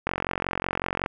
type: click train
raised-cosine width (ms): 0.5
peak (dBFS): -10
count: 46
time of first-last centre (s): 0.07-1.061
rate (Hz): 45.4
effects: none